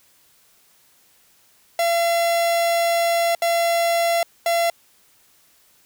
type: tone bursts at uneven times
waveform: 45% pulse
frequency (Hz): 680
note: F5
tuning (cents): -46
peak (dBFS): -17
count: 3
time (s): 1.79-3.35 / 3.42-4.23 / 4.46-4.7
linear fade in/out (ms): 2
effects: white hiss -57 dBFS RMS until 5.85 s